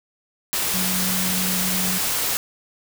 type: tone in noise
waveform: sine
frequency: 185 Hz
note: F#3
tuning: in tune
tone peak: -26 dBFS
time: 0.74-1.98 s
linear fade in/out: 0 ms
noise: white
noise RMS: -23 dBFS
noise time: 0.53-2.37 s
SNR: -6 dB
effects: none